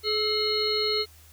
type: harmonic tone with a mistuned harmonic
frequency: 425.3 Hz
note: G#4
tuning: 41 cents sharp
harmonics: 1 / 3 / 5 / 7 / 9 / 10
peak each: -27 / -36 / -35 / -37 / -35 / -26 dBFS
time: 0.03-1.06 s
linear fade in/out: 50 ms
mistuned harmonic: 3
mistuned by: +48 cents
effects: added 79 Hz sine -52 dBFS peak until 1.32 s + white hiss -55 dBFS RMS until 1.32 s

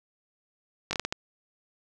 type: slowing click train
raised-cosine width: 0.2 ms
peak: -11 dBFS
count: 6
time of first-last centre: 0.91-1.125 s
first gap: 20 ms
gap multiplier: 1.39
effects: none

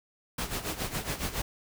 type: noise with tremolo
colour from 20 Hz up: pink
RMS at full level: -31 dBFS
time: 0.38-1.42 s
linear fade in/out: 5 ms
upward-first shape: sine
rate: 7.2 Hz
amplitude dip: 75%
effects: none

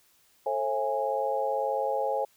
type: tone cluster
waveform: sine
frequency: 440.6 / 539 / 675 / 826 Hz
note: A4 / C#5 / E5 / G#5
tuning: +2 / -49 / +41 / -10 cents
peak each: -34 / -29 / -34 / -30 dBFS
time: 0.46-2.25 s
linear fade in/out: 5 ms
effects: white hiss -64 dBFS RMS until 2.36 s

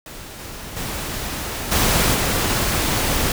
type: noise with level steps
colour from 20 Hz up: pink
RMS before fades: -36 / -34 / -27 / -17 / -20 dBFS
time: 0.06-3.32 s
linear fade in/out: 2 ms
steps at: 0.39 / 0.76 / 1.71 / 2.14 s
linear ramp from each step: 10 ms
effects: none

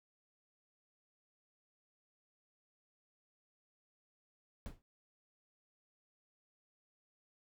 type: noise with exponential decay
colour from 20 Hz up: brown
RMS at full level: -39 dBFS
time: 4.66-4.82 s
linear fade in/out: 0 ms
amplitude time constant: 34 ms
effects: none

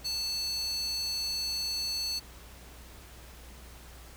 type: tone with high-pass filter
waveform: square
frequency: 883 Hz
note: A5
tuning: 6 cents sharp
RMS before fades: -33 dBFS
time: 0.04-2.2 s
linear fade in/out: 20 ms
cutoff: 4600 Hz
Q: 5.7
effects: added 60 Hz sine -49 dBFS peak until 4.16 s + pink hiss -52 dBFS RMS until 4.16 s

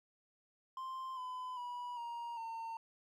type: tone with pitch steps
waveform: triangle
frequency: 1046.5 / 1010.3 / 975.3 / 941.5 / 908.9 Hz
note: C6 / B5 / B5 / A#5 / A#5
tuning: 0 / +39 / -22 / +17 / -44 cents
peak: -39 dBFS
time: 0.77-2.77 s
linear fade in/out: 2 ms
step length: 400 ms
effects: none

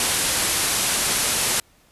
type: low-pass noise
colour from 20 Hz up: white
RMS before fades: -22 dBFS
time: 0-1.6 s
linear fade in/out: 2 ms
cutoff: 12000 Hz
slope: 96 dB/octave
effects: pink hiss -57 dBFS RMS until 1.91 s + resampled to 32000 Hz

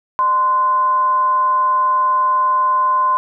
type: tone with frequency modulation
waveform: sine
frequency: 1037 Hz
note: C6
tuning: 16 cents flat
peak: -12 dBFS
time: 0.19-3.17 s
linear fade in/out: 0 ms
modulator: 436 Hz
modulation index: 0.21
effects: none

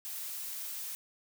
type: noise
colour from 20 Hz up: blue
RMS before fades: -40 dBFS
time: 0.05-0.95 s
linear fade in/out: 0 ms
effects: none

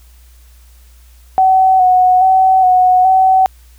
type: tone with vibrato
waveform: sine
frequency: 746 Hz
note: F#5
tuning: 14 cents sharp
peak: -6 dBFS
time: 1.38-3.46 s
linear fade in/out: 0 ms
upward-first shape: square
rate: 1.2 Hz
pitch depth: 25 cents each way
effects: added 60 Hz sine -40 dBFS peak until 3.78 s + white hiss -51 dBFS RMS until 3.78 s

